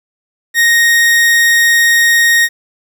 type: tone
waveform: 40% pulse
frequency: 1864.7 Hz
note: A#6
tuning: in tune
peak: -6 dBFS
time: 0.54-2.49 s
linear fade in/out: 50 ms
effects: 7-bit